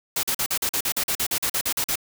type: noise bursts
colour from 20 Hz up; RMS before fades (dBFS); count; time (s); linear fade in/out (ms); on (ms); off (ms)
white; -24; 16; 0.16-1.957; 5; 72; 43
effects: none